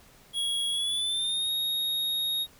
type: tone with pitch glide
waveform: square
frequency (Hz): 3322 to 3750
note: G#7 to A#7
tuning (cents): 0 to +10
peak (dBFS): -27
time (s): 0.33-2.47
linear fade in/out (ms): 50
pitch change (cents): +210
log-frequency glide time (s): 0.7-1.5
effects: pink hiss -56 dBFS RMS until 2.59 s